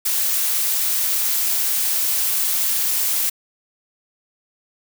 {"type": "noise", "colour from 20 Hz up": "blue", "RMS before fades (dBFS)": -20, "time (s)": [0.05, 3.3], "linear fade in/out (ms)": 10, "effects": []}